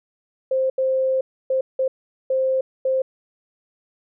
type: tone bursts at uneven times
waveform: sine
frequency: 525 Hz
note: C5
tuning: 6 cents sharp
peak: -17 dBFS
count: 6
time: 0.51-0.7 / 0.78-1.21 / 1.5-1.61 / 1.79-1.88 / 2.3-2.61 / 2.85-3.02 s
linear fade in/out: 5 ms
effects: none